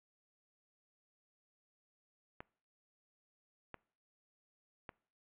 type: clicks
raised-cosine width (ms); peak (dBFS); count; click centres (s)
0.5; -30; 3; 2.405 / 3.743 / 4.892
effects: noise-tail reverb RT60 0.5 s tail -24 dB re dry + resampled to 8000 Hz